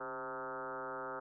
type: tone with frequency modulation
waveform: sine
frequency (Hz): 897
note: A5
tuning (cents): +33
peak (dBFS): -39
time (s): 0-1.2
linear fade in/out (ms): 10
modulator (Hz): 125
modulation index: 4.4
effects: none